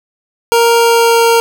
25% pulse tone with pitch glide, 466.2 to 462.7 Hz, A#4 to A#4, 0 to -13 cents, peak -3 dBFS, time 0.52-1.4 s, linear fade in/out 0 ms, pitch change -13 cents, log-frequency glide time 0.75-1.23 s, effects none

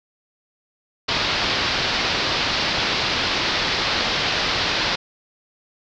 white low-pass noise, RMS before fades -22 dBFS, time 1.08-4.96 s, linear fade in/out 10 ms, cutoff 5000 Hz, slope 48 dB/octave, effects none

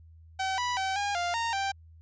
sawtooth tone with pitch steps, 764 / 983 / 767 / 812 / 699 / 924 / 785 Hz, G5 / B5 / G5 / G#5 / F5 / A#5 / G5, -45 / -8 / -38 / -39 / +1 / -16 / +2 cents, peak -24 dBFS, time 0.39-1.72 s, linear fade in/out 10 ms, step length 190 ms, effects added 81 Hz sine -50 dBFS peak until 2.01 s + resampled to 16000 Hz

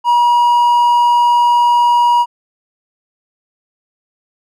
triangle tone, 959 Hz, A#5, 49 cents sharp, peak -6 dBFS, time 0.04-2.26 s, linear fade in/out 50 ms, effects none

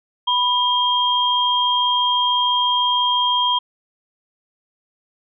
sine tone pair together, 987.8 / 3213 Hz, B5 / G7, 0 / +42 cents, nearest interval octave + minor sixth, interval 2042 cents, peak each -18 dBFS, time 0.27-3.59 s, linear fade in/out 10 ms, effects none

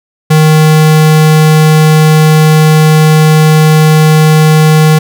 square tone, 155.56 Hz, D#3, in tune, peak -3 dBFS, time 0.3-4.99 s, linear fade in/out 10 ms, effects none

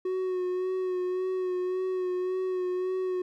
triangle tone with vibrato, 368.3 Hz, F#4, 8 cents flat, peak -25 dBFS, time 0.05-3.22 s, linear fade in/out 5 ms, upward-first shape sine, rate 1.8 Hz, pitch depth 26 cents each way, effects none

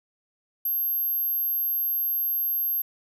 sine tone, 12520 Hz, G9, 3 cents flat, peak -23 dBFS, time 0.65-2.82 s, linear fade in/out 5 ms, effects none

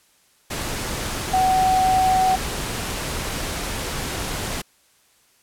sine tone in noise, 751 Hz, F#5, 26 cents sharp, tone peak -15 dBFS, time 1.33-2.36 s, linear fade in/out 10 ms, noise pink, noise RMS -27 dBFS, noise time 0.5-4.62 s, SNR +9 dB, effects white hiss -59 dBFS RMS until 5.42 s + low-pass 12000 Hz 12 dB/octave

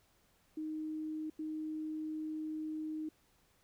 sine tone bursts at uneven times, 311.1 Hz, D#4, in tune, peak -37 dBFS, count 2, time 0.57-1.3 / 1.39-3.09 s, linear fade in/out 5 ms, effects pink hiss -71 dBFS RMS until 3.63 s

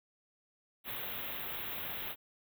white band-stop noise, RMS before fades -40 dBFS, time 0.84-2.16 s, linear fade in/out 50 ms, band 3800 to 12000 Hz, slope 96 dB/octave, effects none

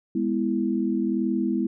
sine chord, E major, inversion first, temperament just, 206 / 247.2 / 329.6 Hz, G#3 / B3 / E4, -14 / +2 / 0 cents, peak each -26 dBFS, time 0.15-1.67 s, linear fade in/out 5 ms, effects none

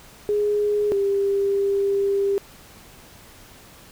sine tone pair in turn, 415.3 / 397.4 Hz, G#4 / G4, 0 / +24 cents, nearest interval minor second, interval 76 cents, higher first, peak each -18 dBFS, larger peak neither, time 0.29-0.92 / 0.92-2.38 s, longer second, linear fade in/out 0 ms, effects pink hiss -47 dBFS RMS until 3.91 s

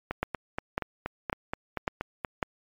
two click trains, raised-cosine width 0.5 ms, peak -11 / -15 dBFS, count 5 / 10, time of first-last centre 0.23-2.428 / 0.11-2.248 s, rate 1.82 / 4.21 Hz, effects MP3 96 kbps

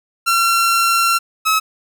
sawtooth tone pair in turn, 1363 / 1286.8 Hz, F6 / E6, -43 / -42 cents, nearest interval minor second, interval 99 cents, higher first, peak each -9 dBFS, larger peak neither, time 0.26-1.19 / 1.45-1.6 s, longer first, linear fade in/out 20 ms, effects none

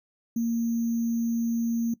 sine tone with sample-and-hold, 231.6 Hz, A#3, 11 cents flat, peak -23 dBFS, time 0.36-1.94 s, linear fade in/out 5 ms, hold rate 6300 Hz, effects noise-tail reverb RT60 0.1 s tail -17 dB re dry

